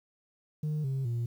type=tone with pitch steps; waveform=sine; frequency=152.3 / 134.13 / 118.12 Hz; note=D#3 / C3 / A#2; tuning=-37 / +43 / +23 cents; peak=-26 dBFS; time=0.63-1.26 s; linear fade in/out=5 ms; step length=210 ms; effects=tanh soft clip ceiling -28 dBFS + 10-bit